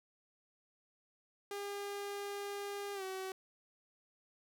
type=tone with pitch glide; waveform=sawtooth; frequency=403.7 to 378.8 Hz; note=G#4 to F#4; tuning=-49 to +41 cents; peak=-36 dBFS; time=1.51-3.32 s; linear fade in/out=2 ms; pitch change=-110 cents; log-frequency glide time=2.94-3.03 s; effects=none